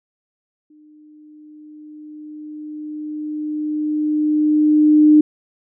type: tone with exponential growth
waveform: sine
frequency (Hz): 303.1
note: D#4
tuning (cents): -45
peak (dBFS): -6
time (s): 0.7-5.21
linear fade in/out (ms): 5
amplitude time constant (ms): 980
effects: none